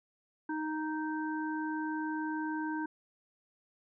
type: harmonic tone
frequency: 311.1 Hz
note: D#4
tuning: in tune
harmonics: 1 / 3 / 5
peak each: -34 / -39 / -41 dBFS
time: 0.49-2.86 s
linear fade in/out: 5 ms
effects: none